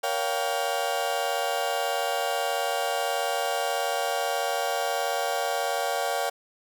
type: chord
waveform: 35% pulse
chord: G half-diminished seventh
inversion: first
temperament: just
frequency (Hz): 470.4 / 564.5 / 705.6 / 784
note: Bb4 / Db5 / F5 / G5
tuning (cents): +16 / +31 / +18 / 0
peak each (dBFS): -32 / -29 / -28 / -29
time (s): 0.03-6.3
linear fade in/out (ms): 10
effects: none